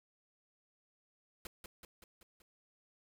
pink noise with echo, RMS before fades -45 dBFS, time 1.45-1.47 s, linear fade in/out 2 ms, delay 190 ms, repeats 5, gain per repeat -4 dB, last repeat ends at 2.42 s, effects none

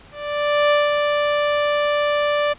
sawtooth tone with ADSR envelope, 587.3 Hz, D5, in tune, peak -9 dBFS, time 0.11-2.54 s, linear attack 600 ms, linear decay 190 ms, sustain -4 dB, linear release 19 ms, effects pink hiss -46 dBFS RMS until 2.58 s + resampled to 8000 Hz

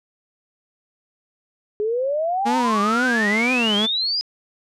sine exponential sweep, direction up, 411.6 to 5030 Hz, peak -19 dBFS, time 1.8-4.21 s, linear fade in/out 0 ms
sawtooth tone with vibrato, 228.4 Hz, A#3, 35 cents flat, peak -16 dBFS, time 2.45-3.87 s, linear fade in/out 20 ms, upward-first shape triangle, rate 2.1 Hz, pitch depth 220 cents each way
effects low-pass 8000 Hz 12 dB/octave

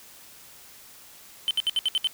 triangle tone bursts, 3071 Hz, G7, 36 cents flat, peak -19 dBFS, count 7, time 1.48-2.072 s, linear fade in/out 0 ms, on 28 ms, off 66 ms, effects white hiss -49 dBFS RMS until 2.13 s

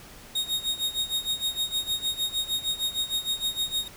40% pulse tone with tremolo, 3729 Hz, A#7, in tune, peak -22 dBFS, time 0.35-3.88 s, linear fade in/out 5 ms, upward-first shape sine, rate 6.5 Hz, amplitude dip 85%, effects pink hiss -47 dBFS RMS until 3.96 s

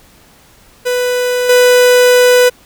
45% pulse tone with level steps, 495.6 Hz, B4, 6 cents sharp, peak -12 / -5 dBFS, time 0.85-2.5 s, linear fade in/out 20 ms, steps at 1.49 s, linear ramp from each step 5 ms, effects pink hiss -45 dBFS RMS until 2.65 s

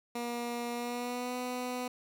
15% pulse tone with pitch glide, 238.6 to 249.3 Hz, A#3 to B3, +41 to +16 cents, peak -28 dBFS, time 0.15-1.88 s, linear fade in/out 5 ms, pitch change +75 cents, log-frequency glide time 0.72-1.36 s, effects none

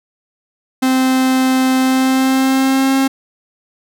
45% pulse tone with pitch glide, 260 to 268.4 Hz, C4 to C4, -11 to +44 cents, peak -11 dBFS, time 0.82-3.08 s, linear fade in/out 10 ms, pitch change +55 cents, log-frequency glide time 1.79-2.96 s, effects none

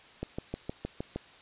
click train, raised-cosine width 2 ms, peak -20 dBFS, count 7, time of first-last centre 0.23-1.16 s, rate 6.45 Hz, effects white hiss -54 dBFS RMS until 1.41 s + resampled to 8000 Hz

